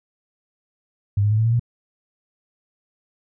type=tone with pitch steps; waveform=sine; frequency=101 / 104.38 / 107.87 / 111.49 / 115.22 / 119.07 Hz; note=G#2 / G#2 / A2 / A2 / A#2 / A#2; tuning=-48 / +9 / -34 / +23 / -20 / +37 cents; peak=-15 dBFS; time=1.17-1.596 s; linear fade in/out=5 ms; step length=71 ms; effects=none